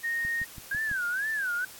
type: tone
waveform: sine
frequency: 1855 Hz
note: A#6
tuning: 9 cents flat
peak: -27 dBFS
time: 0.03-0.45 s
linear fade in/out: 20 ms
type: click train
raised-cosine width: 5 ms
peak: -30 dBFS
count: 5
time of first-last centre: 0.25-0.914 s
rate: 6.02 Hz
type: tone with vibrato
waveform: sine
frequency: 1583 Hz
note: G6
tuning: 17 cents sharp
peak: -27 dBFS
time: 0.71-1.65 s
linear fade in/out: 5 ms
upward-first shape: sine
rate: 2.1 Hz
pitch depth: 200 cents each way
effects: white hiss -47 dBFS RMS until 1.79 s + AAC 64 kbps